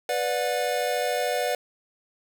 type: chord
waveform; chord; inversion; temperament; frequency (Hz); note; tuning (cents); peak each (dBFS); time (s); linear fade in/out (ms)
square; B minor; none; equal with one note detuned; 493.9 / 587.3 / 723.9; B4 / D5 / F#5; 0 / 0 / -38; -29; 0.09-1.55; 2
effects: none